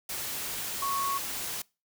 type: tone in noise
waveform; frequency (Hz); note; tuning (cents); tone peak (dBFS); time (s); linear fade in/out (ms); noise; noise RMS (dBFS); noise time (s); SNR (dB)
sine; 1106; C#6; -4; -28; 0.82-1.18; 5; white; -35; 0.09-1.62; +4
effects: noise-tail reverb RT60 0.3 s tail -25 dB re dry